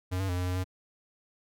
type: tone with pitch steps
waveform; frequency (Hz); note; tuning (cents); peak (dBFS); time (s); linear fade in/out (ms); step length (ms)
square; 91.8 / 96.3 / 89.3 / 90.1 / 90.8 / 92.4; F#2 / G2 / F2 / F#2 / F#2 / F#2; -13 / -30 / +39 / -45 / -32 / -2; -29; 0.11-0.644; 20; 89
effects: none